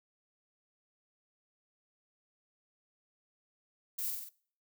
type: noise with echo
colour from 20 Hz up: violet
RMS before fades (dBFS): -37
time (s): 3.98-4.11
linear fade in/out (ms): 10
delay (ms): 46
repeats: 4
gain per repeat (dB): -3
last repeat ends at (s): 4.294
effects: noise-tail reverb RT60 0.5 s tail -22 dB re dry